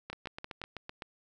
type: two click trains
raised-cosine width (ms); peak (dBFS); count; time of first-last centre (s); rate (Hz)
0.3; -23 / -24; 4 / 8; 0.1-0.616 / 0.13-1.022; 5.81 / 7.85
effects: none